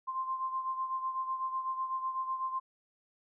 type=beating tone pair; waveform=sine; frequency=1046.5 / 1054.5 Hz; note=C6 / C6; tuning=0 / +13 cents; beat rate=8 Hz; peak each=-33 / -40 dBFS; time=0.07-2.6 s; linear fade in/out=20 ms; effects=none